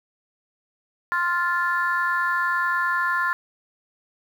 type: chord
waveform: sine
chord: F major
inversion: second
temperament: just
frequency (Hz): 1047.7 / 1396.9 / 1746.1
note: C6 / F6 / A6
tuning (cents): +2 / 0 / -14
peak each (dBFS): -24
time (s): 1.12-3.33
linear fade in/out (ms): 0
effects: tanh soft clip ceiling -11 dBFS + 8-bit